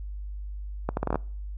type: accelerating click train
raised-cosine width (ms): 1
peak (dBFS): -12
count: 8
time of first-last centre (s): 0.89-1.157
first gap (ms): 81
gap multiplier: 0.73
effects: noise-tail reverb RT60 0.5 s tail -26 dB re dry + added 50 Hz sine -33 dBFS peak until 1.57 s